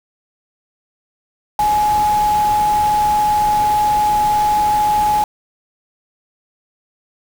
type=tone in noise; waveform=sine; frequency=841 Hz; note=G#5; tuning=22 cents sharp; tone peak=-12 dBFS; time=1.59-5.24 s; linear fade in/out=2 ms; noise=pink; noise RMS=-28 dBFS; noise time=1.59-5.24 s; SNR=+13 dB; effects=none